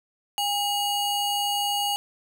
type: ring-modulated tone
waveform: square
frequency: 1852 Hz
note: A#6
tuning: 12 cents flat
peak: -21 dBFS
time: 0.38-1.96 s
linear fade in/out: 0 ms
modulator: 1040 Hz
effects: none